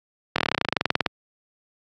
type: slowing click train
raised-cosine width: 0.3 ms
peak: -3 dBFS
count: 20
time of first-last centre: 0.36-1.062 s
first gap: 23 ms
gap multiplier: 1.05
effects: high-pass 100 Hz 12 dB/octave + Opus 48 kbps